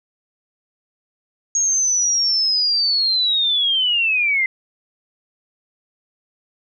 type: linear sweep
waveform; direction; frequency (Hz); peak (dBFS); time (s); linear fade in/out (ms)
sine; down; 6590 to 2044; -15; 1.55-4.46; 2
effects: none